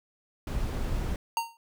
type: noise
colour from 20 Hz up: brown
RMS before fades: -30 dBFS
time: 0.47-1.16 s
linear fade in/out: 2 ms
type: tone with exponential decay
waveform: square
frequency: 923 Hz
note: A#5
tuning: 17 cents flat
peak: -23 dBFS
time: 1.37-1.57 s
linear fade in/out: 1 ms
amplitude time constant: 43 ms
effects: none

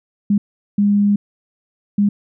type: tone bursts at uneven times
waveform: sine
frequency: 203.8 Hz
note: G#3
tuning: 32 cents flat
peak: -11 dBFS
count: 3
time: 0.3-0.38 / 0.78-1.16 / 1.98-2.09 s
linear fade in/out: 5 ms
effects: none

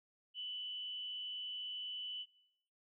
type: tone with amplitude modulation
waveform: sine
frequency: 2982 Hz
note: F#7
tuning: 13 cents sharp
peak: -39 dBFS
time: 0.34-2.26 s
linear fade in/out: 50 ms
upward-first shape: sine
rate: 210 Hz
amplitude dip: 50%
effects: noise-tail reverb RT60 0.7 s tail -19 dB re dry

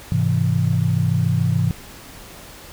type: chord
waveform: sine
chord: Ab augmented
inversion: none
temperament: equal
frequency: 103.83 / 130.81 / 164.81 Hz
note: Ab2 / C3 / E3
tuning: 0 / 0 / 0 cents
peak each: -20 dBFS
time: 0.12-1.71 s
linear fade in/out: 0 ms
effects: pink hiss -40 dBFS RMS until 2.72 s

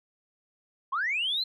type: linear sweep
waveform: sine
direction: up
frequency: 997 to 4186 Hz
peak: -25 dBFS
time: 0.92-1.44 s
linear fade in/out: 10 ms
effects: tanh soft clip ceiling -21 dBFS

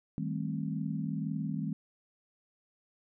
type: chord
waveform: sine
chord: A half-diminished seventh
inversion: second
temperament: just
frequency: 158.4 / 198 / 220 / 264 Hz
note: Eb3 / G3 / A3 / C4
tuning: +31 / +18 / 0 / +16 cents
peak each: -35 / -37 / -39 / -39 dBFS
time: 0.18-1.73 s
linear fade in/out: 0 ms
effects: none

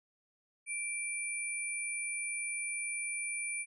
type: tone pair together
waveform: sine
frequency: 2349 / 9391 Hz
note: D7 / D9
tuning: 0 / -1 cents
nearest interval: 2 octaves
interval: 2399 cents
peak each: -37 / -38 dBFS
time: 0.66-3.66 s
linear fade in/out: 50 ms
effects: none

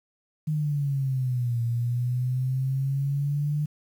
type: exponential two-way sweep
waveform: sine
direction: down then up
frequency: 155.4 to 116.7 to 150.1 Hz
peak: -23 dBFS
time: 0.47-3.66 s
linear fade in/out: 10 ms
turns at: 1.62 s
effects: 9-bit

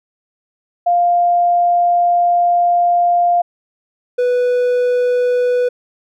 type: tone pair in turn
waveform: sine / triangle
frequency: 700 / 493.5 Hz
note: F5 / B4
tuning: +4 / -1 cents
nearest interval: tritone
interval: 605 cents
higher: first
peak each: -10 dBFS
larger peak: neither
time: 0.86-3.42 / 4.18-5.69 s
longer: first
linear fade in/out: 10 ms
effects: none

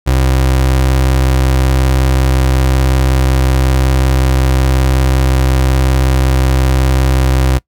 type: tone with vibrato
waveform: 30% pulse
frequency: 65.41 Hz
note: C2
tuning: in tune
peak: -6 dBFS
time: 0.06-7.59 s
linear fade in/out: 20 ms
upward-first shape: sine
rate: 19 Hz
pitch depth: 37 cents each way
effects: noise-tail reverb RT60 0.1 s tail -22 dB re dry

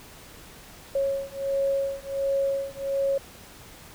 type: beating tone pair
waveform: sine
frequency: 549 / 550.4 Hz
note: C#5 / C#5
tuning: -17 / -12 cents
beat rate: 1.4 Hz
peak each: -27 dBFS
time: 0.95-3.18 s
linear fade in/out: 5 ms
effects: pink hiss -47 dBFS RMS until 3.94 s

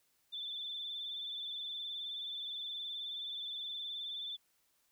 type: tone with vibrato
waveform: sine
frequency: 3520 Hz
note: A7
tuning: in tune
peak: -39 dBFS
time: 0.32-4.37 s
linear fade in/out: 20 ms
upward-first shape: sine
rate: 19 Hz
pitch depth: 36 cents each way
effects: white hiss -75 dBFS RMS until 4.91 s

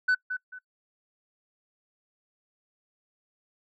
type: tone with echo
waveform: sine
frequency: 1500 Hz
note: F#6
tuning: 23 cents sharp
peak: -17 dBFS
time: 0.08-0.15 s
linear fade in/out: 10 ms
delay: 220 ms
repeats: 2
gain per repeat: -11 dB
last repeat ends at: 0.59 s
effects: noise-tail reverb RT60 0.1 s tail -25 dB re dry + tanh soft clip ceiling -19 dBFS

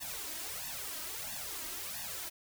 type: noise with flanger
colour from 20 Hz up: white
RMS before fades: -41 dBFS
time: 0-2.3 s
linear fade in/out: 20 ms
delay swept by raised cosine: 1.1 to 3.2 ms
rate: 1.5 Hz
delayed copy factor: +1
effects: none

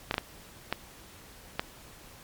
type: clicks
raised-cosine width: 0.3 ms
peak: -11 dBFS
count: 5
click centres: 0.111 / 0.142 / 0.181 / 0.726 / 1.595 s
effects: pink hiss -51 dBFS RMS until 2.23 s + MP3 96 kbps

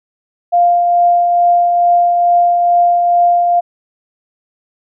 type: tone with tremolo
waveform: sine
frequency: 699 Hz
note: F5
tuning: 1 cent sharp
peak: -6 dBFS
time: 0.52-3.61 s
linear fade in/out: 20 ms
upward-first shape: triangle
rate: 2.3 Hz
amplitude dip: 35%
effects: none

